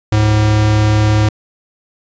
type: tone pair together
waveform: square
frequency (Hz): 71.3 / 106.83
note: C#2 / G#2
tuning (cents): +49 / +49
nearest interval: perfect fifth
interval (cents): 700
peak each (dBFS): -21 / -10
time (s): 0.12-1.29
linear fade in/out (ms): 5
effects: resampled to 16000 Hz